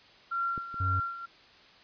sine tone with tremolo, 1373 Hz, F6, 30 cents flat, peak -27 dBFS, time 0.31-1.26 s, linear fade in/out 10 ms, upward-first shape sine, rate 2 Hz, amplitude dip 75%
clicks, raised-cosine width 3 ms, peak -27 / -34 dBFS, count 2, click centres 0.578 / 0.743 s
triangle tone, 92.5 Hz, F#2, in tune, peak -26 dBFS, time 0.8-1 s, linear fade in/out 5 ms
effects white hiss -56 dBFS RMS until 1.83 s + resampled to 11025 Hz

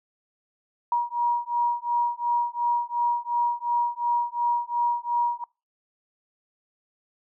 sine beating tone pair, 953 / 955.8 Hz, A#5 / A#5, +38 / +43 cents, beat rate 2.8 Hz, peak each -25 dBFS, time 0.92-5.44 s, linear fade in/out 2 ms, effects noise-tail reverb RT60 0.3 s tail -26 dB re dry

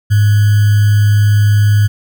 sine tone with sample-and-hold, 103.83 Hz, G#2, in tune, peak -6 dBFS, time 0.1-1.88 s, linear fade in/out 20 ms, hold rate 1575 Hz, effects none

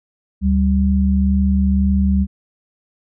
sine tone pair together, 73.04 / 195 Hz, D2 / G3, -9 / -9 cents, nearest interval octave + perfect fourth, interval 1700 cents, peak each -15 dBFS, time 0.41-2.27 s, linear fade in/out 50 ms, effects none

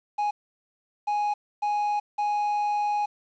triangle tone bursts at uneven times, 830.6 Hz, G#5, in tune, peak -21 dBFS, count 4, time 0.18-0.31 / 1.07-1.34 / 1.62-2 / 2.18-3.06 s, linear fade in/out 10 ms, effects resampled to 16000 Hz + 9-bit

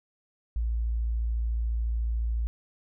sine tone, 57 Hz, A#1, 38 cents flat, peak -25 dBFS, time 0.56-2.47 s, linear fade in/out 0 ms, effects none

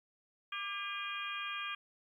harmonic tone with a mistuned harmonic, 404.2 Hz, G#4, 47 cents flat, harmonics 3 / 4 / 5 / 6 / 7 / 8, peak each -42 / -44 / -53 / -42 / -49 / -45 dBFS, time 0.52-1.75 s, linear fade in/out 5 ms, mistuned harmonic 3, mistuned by -41 cents, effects 12-bit

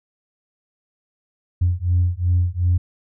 sine beating tone pair, 87.31 / 90.01 Hz, F2 / F#2, 0 / -47 cents, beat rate 2.7 Hz, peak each -18 dBFS, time 1.61-2.78 s, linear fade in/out 10 ms, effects tanh soft clip ceiling -10 dBFS

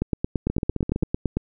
two click trains, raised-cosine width 3 ms, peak -12 / -9 dBFS, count 9 / 13, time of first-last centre 0.5-1.026 / 0.02-1.37 s, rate 15.2 / 8.89 Hz, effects none

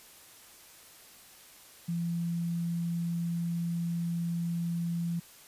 sine tone, 170 Hz, F3, 46 cents flat, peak -29 dBFS, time 1.88-5.2 s, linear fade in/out 10 ms, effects white hiss -54 dBFS RMS until 5.47 s + resampled to 32000 Hz

